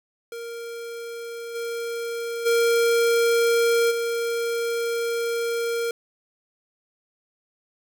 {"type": "tone with level steps", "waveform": "square", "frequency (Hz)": 466.2, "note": "A#4", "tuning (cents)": 0, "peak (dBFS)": [-33, -28, -18, -24], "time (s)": [0.32, 5.91], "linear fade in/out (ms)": 2, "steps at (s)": [1.54, 2.45, 3.9], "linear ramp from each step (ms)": 20, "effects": []}